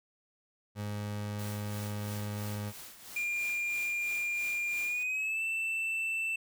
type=tone; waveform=30% pulse; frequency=103.83 Hz; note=G#2; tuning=in tune; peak=-32 dBFS; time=0.75-2.73 s; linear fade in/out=50 ms
type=noise with tremolo; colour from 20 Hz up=white; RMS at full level=-46 dBFS; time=1.39-5.03 s; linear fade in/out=0 ms; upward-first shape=sine; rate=3 Hz; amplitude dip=60%
type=tone with pitch glide; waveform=triangle; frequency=2400 to 2663 Hz; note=D7 to E7; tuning=+37 to +17 cents; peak=-29 dBFS; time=3.16-6.36 s; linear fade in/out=5 ms; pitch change=+180 cents; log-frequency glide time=4.83-5.43 s
effects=none